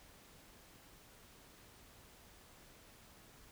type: silence
effects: pink hiss -61 dBFS RMS until 3.51 s